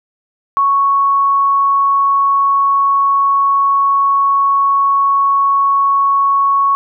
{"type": "tone", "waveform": "sine", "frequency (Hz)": 1108.7, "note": "C#6", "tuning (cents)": 0, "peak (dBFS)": -9, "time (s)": [0.57, 6.75], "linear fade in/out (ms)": 0, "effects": []}